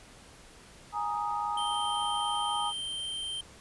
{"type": "chord", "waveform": "sine", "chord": "Ab suspended second", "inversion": "none", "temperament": "just", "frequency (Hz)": [830.6, 934.4, 1245.9], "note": ["Ab5", "Bb5", "Eb6"], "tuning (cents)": [0, 4, 2], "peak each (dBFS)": [-33, -34, -34], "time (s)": [0.92, 2.73], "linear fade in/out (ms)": 50}
{"type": "tone", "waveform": "square", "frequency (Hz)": 3136, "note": "G7", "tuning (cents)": 0, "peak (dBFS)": -34, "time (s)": [1.57, 3.41], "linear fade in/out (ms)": 5}
{"effects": ["pink hiss -53 dBFS RMS until 3.6 s", "resampled to 24000 Hz"]}